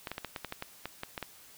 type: clicks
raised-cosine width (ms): 0.3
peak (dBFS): -20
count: 12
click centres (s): 0.072 / 0.116 / 0.181 / 0.247 / 0.362 / 0.447 / 0.524 / 0.624 / 0.856 / 1.034 / 1.178 / 1.227
effects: white hiss -55 dBFS RMS until 1.57 s